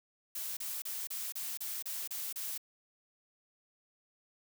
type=noise bursts; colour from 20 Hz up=blue; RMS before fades=-39 dBFS; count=9; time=0.35-2.578 s; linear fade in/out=5 ms; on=220 ms; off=31 ms; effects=none